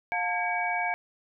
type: tone cluster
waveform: sine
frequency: 711 / 890 / 1631 / 2267 Hz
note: F5 / A5 / G#6 / C#7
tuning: +31 / +20 / -32 / +38 cents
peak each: -30 / -33 / -34 / -30 dBFS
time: 0.12-0.94 s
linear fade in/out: 0 ms
effects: none